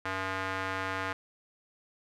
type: tone with band-pass filter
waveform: square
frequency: 95 Hz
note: F#2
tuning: 46 cents sharp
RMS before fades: -34 dBFS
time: 0.05-1.13 s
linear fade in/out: 5 ms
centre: 1500 Hz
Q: 1.4
effects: none